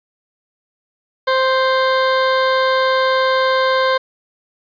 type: tone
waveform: 20% pulse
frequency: 523.3 Hz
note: C5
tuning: in tune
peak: -8 dBFS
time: 1.27-3.98 s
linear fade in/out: 10 ms
effects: resampled to 11025 Hz + 7-bit